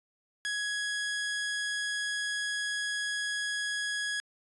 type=tone; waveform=sawtooth; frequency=1669 Hz; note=G#6; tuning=8 cents sharp; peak=-27 dBFS; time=0.45-4.2 s; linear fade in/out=0 ms; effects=resampled to 24000 Hz